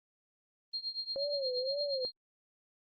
sine tone with tremolo, 4220 Hz, C8, 14 cents sharp, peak -32 dBFS, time 0.73-2.12 s, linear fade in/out 10 ms, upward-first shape triangle, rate 8.5 Hz, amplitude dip 95%
sine tone with vibrato, 539 Hz, C#5, 49 cents flat, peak -33 dBFS, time 1.16-2.05 s, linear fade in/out 0 ms, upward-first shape sine, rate 1.9 Hz, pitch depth 130 cents each way
effects Opus 32 kbps

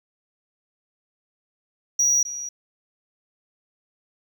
sine tone with echo, 5780 Hz, F#8, 41 cents flat, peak -14 dBFS, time 1.99-2.23 s, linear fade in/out 5 ms, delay 260 ms, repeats 1, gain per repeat -15 dB, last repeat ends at 2.49 s, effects tanh soft clip ceiling -15 dBFS + 9-bit

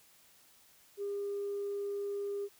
sine tone, 403.5 Hz, G#4, 50 cents flat, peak -33 dBFS, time 0.97-2.49 s, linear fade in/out 50 ms, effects tanh soft clip ceiling -30 dBFS + white hiss -63 dBFS RMS until 2.59 s

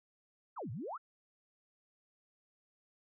sine exponential two-way sweep, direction down then up, 1480 to 100 to 1480 Hz, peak -39 dBFS, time 0.56-0.98 s, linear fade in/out 20 ms, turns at 0.71 s, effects none

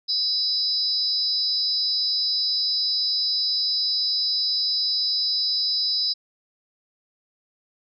sine tone cluster, 4001 / 4734 / 5070 Hz, B7 / D8 / D#8, +22 / +13 / +32 cents, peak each -29 / -28 / -22 dBFS, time 0.08-6.14 s, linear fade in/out 20 ms, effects none

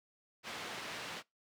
white band-pass noise, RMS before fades -44 dBFS, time 0.43-1.23 s, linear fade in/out 50 ms, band 130 to 3200 Hz, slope 12 dB/octave, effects noise-tail reverb RT60 0.2 s tail -24 dB re dry

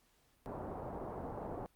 white low-pass noise, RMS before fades -43 dBFS, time 0.46-1.66 s, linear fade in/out 0 ms, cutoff 870 Hz, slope 24 dB/octave, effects pink hiss -72 dBFS RMS until 1.75 s + Opus 48 kbps

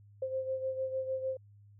sine beating tone pair, 524 / 530.6 Hz, C5 / C5, +2 / +24 cents, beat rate 6.6 Hz, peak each -33 / -40 dBFS, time 0.22-1.37 s, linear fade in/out 5 ms, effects added 102 Hz sine -55 dBFS peak until 1.79 s

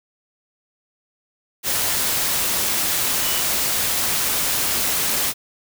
sine tone in noise, 2960 Hz, F#7, in tune, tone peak -29 dBFS, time 3.22-3.44 s, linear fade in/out 50 ms, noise white, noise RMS -21 dBFS, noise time 1.63-5.34 s, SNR -11 dB, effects none

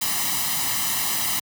white noise with comb filter, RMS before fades -24 dBFS, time 0.01-1.4 s, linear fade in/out 10 ms, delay 1 ms, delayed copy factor +0.75, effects high-pass 100 Hz 12 dB/octave

